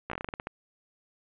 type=slowing click train; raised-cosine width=0.5 ms; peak=-19 dBFS; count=11; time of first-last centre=0.1-0.471 s; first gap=15 ms; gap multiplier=1.19; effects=resampled to 8000 Hz + 8-bit